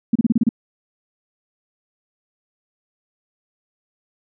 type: tone bursts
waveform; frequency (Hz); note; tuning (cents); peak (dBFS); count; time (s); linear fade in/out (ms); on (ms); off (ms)
sine; 229.2; A#3; -29; -11; 7; 0.13-0.491; 5; 25; 31
effects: none